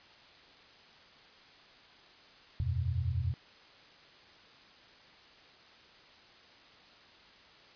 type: chord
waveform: sine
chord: E suspended second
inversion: none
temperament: just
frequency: 82.41 / 92.71 / 123.61 Hz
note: E2 / F#2 / B2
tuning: 0 / +4 / +2 cents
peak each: -34 dBFS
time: 2.6-3.34 s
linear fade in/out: 0 ms
effects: white hiss -57 dBFS RMS until 7.75 s + resampled to 11025 Hz